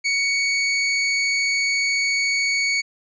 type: tone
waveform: sawtooth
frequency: 2233 Hz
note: C#7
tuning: 12 cents sharp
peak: -15 dBFS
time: 0.04-2.82 s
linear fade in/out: 20 ms
effects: resampled to 16000 Hz